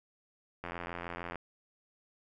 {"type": "click train", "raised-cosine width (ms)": 0.5, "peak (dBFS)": -24, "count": 63, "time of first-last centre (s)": [0.64, 1.357], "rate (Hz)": 86.5, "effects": []}